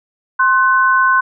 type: tone pair together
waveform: sine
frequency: 1054.8 / 1506 Hz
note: C6 / F#6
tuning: +14 / +30 cents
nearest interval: tritone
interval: 616 cents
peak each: -12 dBFS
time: 0.39-1.21 s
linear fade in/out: 10 ms
effects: none